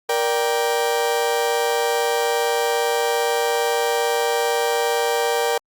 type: chord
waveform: 35% pulse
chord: G minor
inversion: first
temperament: just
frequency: 470.4 / 588 / 784 Hz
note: Bb4 / D5 / G5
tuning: +16 / +2 / 0 cents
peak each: -19 / -24 / -22 dBFS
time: 0.09-5.58 s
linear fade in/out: 5 ms
effects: Opus 48 kbps